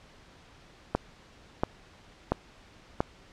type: click train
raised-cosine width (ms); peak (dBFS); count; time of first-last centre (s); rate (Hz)
1; -10; 4; 0.95-3.005; 1.46
effects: pink hiss -55 dBFS RMS until 3.32 s + low-pass 5000 Hz 12 dB/octave